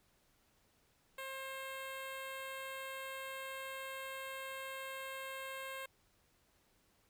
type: tone with notch filter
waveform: 10% pulse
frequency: 533 Hz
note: C5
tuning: 32 cents sharp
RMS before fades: -45 dBFS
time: 1.18-5.86 s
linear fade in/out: 5 ms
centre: 5700 Hz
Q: 1.3
effects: pink hiss -73 dBFS RMS until 7.09 s